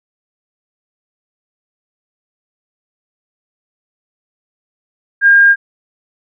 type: tone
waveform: sine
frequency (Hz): 1612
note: G6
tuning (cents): +48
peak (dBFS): -4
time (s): 5.21-5.56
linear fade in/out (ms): 50
effects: none